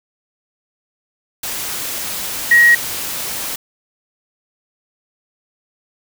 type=tone in noise; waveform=sine; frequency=1896 Hz; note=A#6; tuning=29 cents sharp; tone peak=-6 dBFS; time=2.51-2.75 s; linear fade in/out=5 ms; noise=white; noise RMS=-24 dBFS; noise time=1.43-3.56 s; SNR=+15 dB; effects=none